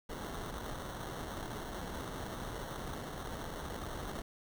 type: noise with sample-and-hold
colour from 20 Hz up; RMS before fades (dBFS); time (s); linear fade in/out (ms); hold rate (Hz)
pink; -42; 0.09-4.22; 5; 2450
effects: none